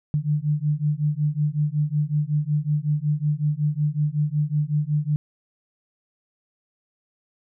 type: beating tone pair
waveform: sine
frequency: 146.7 / 152.1 Hz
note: D3 / D#3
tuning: -2 / -39 cents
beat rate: 5.4 Hz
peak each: -23 dBFS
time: 0.14-5.16 s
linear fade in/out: 0 ms
effects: none